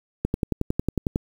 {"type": "click train", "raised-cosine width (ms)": 3, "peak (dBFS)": -9, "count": 11, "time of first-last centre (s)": [0.25, 1.159], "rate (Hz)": 11, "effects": ["7-bit"]}